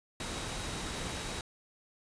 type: tone in noise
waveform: sine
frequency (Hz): 3822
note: A#7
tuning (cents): +43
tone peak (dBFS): -49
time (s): 0.2-1.41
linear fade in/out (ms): 2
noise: pink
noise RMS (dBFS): -38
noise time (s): 0.2-1.41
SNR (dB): -14
effects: resampled to 22050 Hz